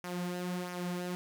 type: tone with flanger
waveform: sawtooth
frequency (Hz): 178.6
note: F3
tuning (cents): +39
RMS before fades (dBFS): -37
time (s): 0.04-1.15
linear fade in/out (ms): 0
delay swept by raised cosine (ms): 0.24 to 4.74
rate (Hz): 1.5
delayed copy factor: -0.55
effects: none